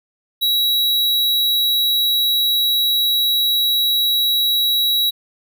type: tone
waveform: square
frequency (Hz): 3878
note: B7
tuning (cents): -32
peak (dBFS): -15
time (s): 0.41-5.11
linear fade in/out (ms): 20
effects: none